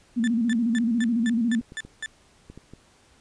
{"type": "tone with vibrato", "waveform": "sine", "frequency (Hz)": 232, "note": "A#3", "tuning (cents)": -8, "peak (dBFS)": -20, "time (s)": [0.16, 1.61], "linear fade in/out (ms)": 20, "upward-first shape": "square", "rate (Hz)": 14, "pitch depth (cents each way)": 76}
{"type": "tone bursts", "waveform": "35% pulse", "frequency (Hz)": 1760, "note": "A6", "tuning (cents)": 0, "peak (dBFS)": -27, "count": 8, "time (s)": [0.24, 2.06], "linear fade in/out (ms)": 0, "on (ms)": 35, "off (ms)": 220}
{"type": "clicks", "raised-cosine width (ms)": 3, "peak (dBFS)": -29, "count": 6, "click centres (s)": [1.611, 1.721, 1.85, 2.5, 2.576, 2.736]}
{"effects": ["pink hiss -58 dBFS RMS until 3.2 s", "resampled to 22050 Hz"]}